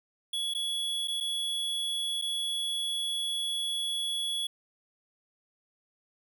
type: tone with dropouts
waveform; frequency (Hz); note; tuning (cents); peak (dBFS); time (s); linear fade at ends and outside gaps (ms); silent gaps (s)
square; 3375; G#7; +27; -30; 0.33-4.47; 5; 0.538-0.548 / 1.075-1.081 / 1.203-1.207 / 2.215-2.221
effects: none